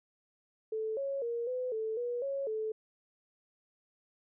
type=tone with pitch steps; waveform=sine; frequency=438.5 / 551 / 469.8 / 505 / 440.4 / 483.6 / 551 / 436.1 Hz; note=A4 / C#5 / A#4 / B4 / A4 / B4 / C#5 / A4; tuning=-6 / -11 / +13 / +39 / +2 / -36 / -11 / -15 cents; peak=-32 dBFS; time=0.72-2.72 s; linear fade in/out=5 ms; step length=250 ms; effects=none